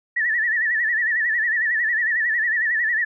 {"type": "tone with vibrato", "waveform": "sine", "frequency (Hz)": 1835, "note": "A#6", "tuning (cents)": -28, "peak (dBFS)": -18, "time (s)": [0.16, 3.05], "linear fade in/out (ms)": 10, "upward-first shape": "sine", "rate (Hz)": 11, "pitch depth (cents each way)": 110, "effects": []}